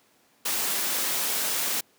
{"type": "noise", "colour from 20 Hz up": "white", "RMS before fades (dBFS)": -27, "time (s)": [0.45, 1.81], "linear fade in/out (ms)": 10, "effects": ["pink hiss -62 dBFS RMS until 1.98 s", "high-pass 200 Hz 12 dB/octave"]}